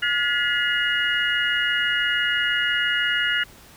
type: tone cluster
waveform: sine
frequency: 1429 / 1712 / 1955 / 2081 / 2875 Hz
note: F6 / A6 / B6 / C7 / F7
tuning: +39 / -48 / -18 / -10 / +50 cents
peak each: -24 / -26 / -28 / -33 / -24 dBFS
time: 0.02-3.44 s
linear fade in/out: 10 ms
effects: pink hiss -48 dBFS RMS until 3.76 s